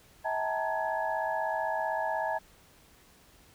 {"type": "tone cluster", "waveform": "sine", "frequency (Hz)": [643, 780, 877, 933, 1677], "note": ["E5", "G5", "A5", "A#5", "G#6"], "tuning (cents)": [-43, -9, -6, 1, 16], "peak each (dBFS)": [-33, -36, -33, -38, -37], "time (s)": [0.24, 2.39], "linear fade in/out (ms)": 20, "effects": ["pink hiss -59 dBFS RMS until 3.54 s"]}